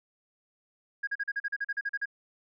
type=tone bursts; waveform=sine; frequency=1637 Hz; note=G#6; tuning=25 cents flat; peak=-27 dBFS; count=13; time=1.03-2.057 s; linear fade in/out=10 ms; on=43 ms; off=39 ms; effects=tanh soft clip ceiling -24 dBFS